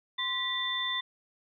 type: tone cluster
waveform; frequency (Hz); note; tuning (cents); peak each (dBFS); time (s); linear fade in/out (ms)
sine; 1040 / 1954 / 3548; C6 / B6 / A7; -11 / -19 / +14; -37 / -34 / -31; 0.18-1.01; 10
effects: none